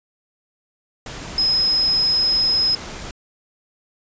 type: tone in noise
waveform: sine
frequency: 5110 Hz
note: D#8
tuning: 45 cents sharp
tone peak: -15 dBFS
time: 1.38-2.75 s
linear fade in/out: 2 ms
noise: pink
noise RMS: -33 dBFS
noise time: 1.06-3.11 s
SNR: +15 dB
effects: resampled to 16000 Hz